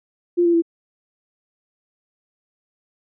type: tone with pitch steps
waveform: sine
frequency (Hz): 349.2 / 341.8 / 334.6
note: F4 / F4 / E4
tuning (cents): 0 / -37 / +26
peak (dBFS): -13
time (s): 0.37-0.622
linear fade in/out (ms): 20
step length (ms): 84
effects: none